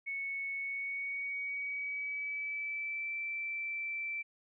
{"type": "tone with pitch glide", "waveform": "sine", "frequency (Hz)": [2211, 2333], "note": ["C#7", "D7"], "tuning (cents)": [-5, -12], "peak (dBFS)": -35, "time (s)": [0.06, 4.23], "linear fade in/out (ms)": 20, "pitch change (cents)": 93, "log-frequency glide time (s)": [0.56, 3.13], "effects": []}